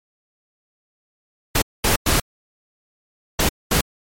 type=noise bursts at uneven times; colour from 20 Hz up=pink; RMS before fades=-17 dBFS; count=5; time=1.55-1.62 / 1.84-1.96 / 2.06-2.2 / 3.39-3.49 / 3.71-3.81 s; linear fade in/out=5 ms; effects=MP3 64 kbps